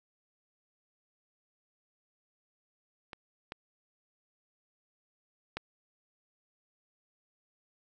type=clicks; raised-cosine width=0.3 ms; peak=-26 / -23 / -19 dBFS; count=3; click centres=3.132 / 3.521 / 5.57 s; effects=none